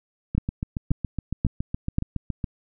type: two click trains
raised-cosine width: 5 ms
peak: -14 / -9 dBFS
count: 16 / 4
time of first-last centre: 0.35-2.442 / 0.38-1.984 s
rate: 7.17 / 1.87 Hz
effects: none